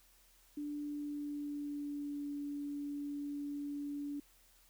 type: tone with pitch glide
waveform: sine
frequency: 293.7 to 288 Hz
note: D4 to D4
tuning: 0 to -34 cents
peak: -38 dBFS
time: 0.57-4.2 s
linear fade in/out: 5 ms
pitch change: -34 cents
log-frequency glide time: 0.72-2.32 s
effects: added 41 Hz sine -69 dBFS peak until 4.69 s + white hiss -67 dBFS RMS until 4.69 s